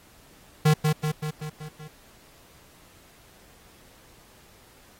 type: tone with echo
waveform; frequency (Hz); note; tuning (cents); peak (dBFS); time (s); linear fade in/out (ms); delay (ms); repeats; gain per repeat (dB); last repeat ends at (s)
square; 153.2; D#3; -27; -16; 0.65-0.74; 10; 190; 6; -4; 1.88
effects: pink hiss -55 dBFS RMS until 4.99 s + AAC 48 kbps